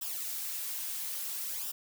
blue noise with flanger, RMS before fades -37 dBFS, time 0.01-1.72 s, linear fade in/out 10 ms, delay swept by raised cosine 0.46 to 6.26 ms, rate 0.6 Hz, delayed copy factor -0.7, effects none

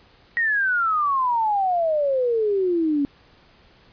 sine exponential sweep, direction down, 1902 to 277.2 Hz, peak -18 dBFS, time 0.37-3.05 s, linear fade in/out 0 ms, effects pink hiss -54 dBFS RMS until 3.92 s + resampled to 11025 Hz

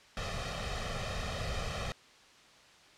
pink noise with comb filter, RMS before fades -36 dBFS, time 0.17-1.92 s, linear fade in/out 0 ms, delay 1.6 ms, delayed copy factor +0.85, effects white hiss -58 dBFS RMS until 2.97 s + low-pass 5000 Hz 12 dB/octave

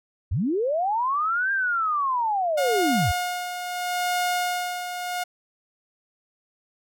sine linear two-way sweep, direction up then down, 64.8 to 1611 to 64.8 Hz, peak -21 dBFS, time 0.31-3.12 s, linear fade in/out 10 ms, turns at 1.52 s
sawtooth tone with tremolo, 717 Hz, F5, 45 cents sharp, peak -18 dBFS, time 2.57-5.24 s, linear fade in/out 10 ms, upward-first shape sine, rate 0.75 Hz, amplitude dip 60%
effects none

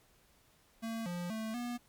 square tone with pitch steps, 226.4 / 175.5 / 220.5 / 241.8 Hz, A3 / F3 / A3 / B3, +50 / +9 / +4 / -36 cents, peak -37 dBFS, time 0.82-1.78 s, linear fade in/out 20 ms, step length 240 ms, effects pink hiss -67 dBFS RMS until 1.88 s + MP3 96 kbps

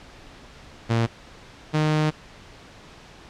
sawtooth tone pair in turn, 115.2 / 153.77 Hz, A#2 / D#3, -20 / -20 cents, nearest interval perfect fourth, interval 500 cents, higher second, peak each -15 dBFS, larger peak neither, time 0.89-1.07 / 1.73-2.11 s, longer second, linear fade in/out 20 ms, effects pink hiss -46 dBFS RMS until 3.29 s + low-pass 5000 Hz 12 dB/octave

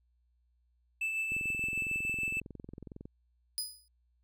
triangle tone with tremolo, 2637 Hz, E7, in tune, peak -28 dBFS, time 1.01-2.4 s, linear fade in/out 5 ms, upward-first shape triangle, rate 6.7 Hz, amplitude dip 40%
click train, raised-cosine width 3 ms, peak -32 dBFS, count 39, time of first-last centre 1.32-3.055 s, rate 21.9 Hz
20% pulse tone with exponential decay, 4978 Hz, D#8, in tune, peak -24 dBFS, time 3.58-3.88 s, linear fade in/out 0 ms, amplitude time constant 64 ms
effects added 60 Hz sine -69 dBFS peak until 4.23 s

